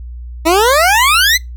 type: exponential sweep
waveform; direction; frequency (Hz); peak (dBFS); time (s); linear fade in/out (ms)
20% pulse; up; 311.1 to 2093; -3; 0.45-1.38; 20
effects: noise-tail reverb RT60 0.2 s tail -25 dB re dry + added 60 Hz sine -25 dBFS peak until 1.56 s